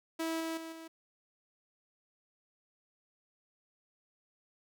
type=tone with level steps; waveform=sawtooth; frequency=325.6 Hz; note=E4; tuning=21 cents flat; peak=-29 / -31 / -38 / -42 dBFS; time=0.19-0.88 s; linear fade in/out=10 ms; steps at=0.4 / 0.57 / 0.72 s; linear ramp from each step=5 ms; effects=none